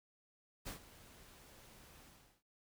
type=noise with ADSR envelope; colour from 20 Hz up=pink; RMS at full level=-44 dBFS; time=0.65-2.43 s; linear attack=26 ms; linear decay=110 ms; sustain=-16 dB; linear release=400 ms; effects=none

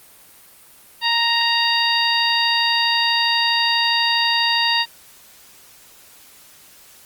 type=harmonic tone; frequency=932.3 Hz; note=A#5; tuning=in tune; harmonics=1 / 2 / 3 / 4 / 5; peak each=-22 / -22 / -22 / -22 / -22 dBFS; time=1.01-4.86 s; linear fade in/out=50 ms; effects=white hiss -47 dBFS RMS until 7.05 s + Opus 32 kbps

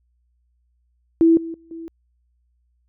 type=tone with level steps; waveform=sine; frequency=329.6 Hz; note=E4; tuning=in tune; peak=-10 / -27 / -47 / -31 dBFS; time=1.21-1.88 s; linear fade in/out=0 ms; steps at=1.37 / 1.54 / 1.71 s; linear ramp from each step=2 ms; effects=added 60 Hz sine -62 dBFS peak until 2.88 s

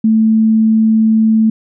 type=tone; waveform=sine; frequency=220.6 Hz; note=A3; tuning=5 cents sharp; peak=-7 dBFS; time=0.04-1.5 s; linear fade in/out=5 ms; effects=none

